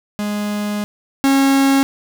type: tone pair in turn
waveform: 45% pulse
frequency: 207.7 / 272.8 Hz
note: G#3 / C#4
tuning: 0 / -28 cents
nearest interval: perfect fourth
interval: 472 cents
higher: second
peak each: -19 / -11 dBFS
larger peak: second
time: 0.19-0.84 / 1.24-1.83 s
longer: first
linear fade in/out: 0 ms
effects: 7-bit